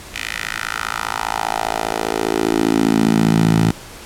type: tone with high-pass filter sweep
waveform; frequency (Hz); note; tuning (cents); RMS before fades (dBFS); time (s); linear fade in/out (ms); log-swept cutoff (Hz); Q
10% pulse; 55; A1; 0; -18; 0.14-3.71; 5; 2300 to 130; 2.5
effects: pink hiss -36 dBFS RMS until 4.05 s + low-pass 12000 Hz 12 dB/octave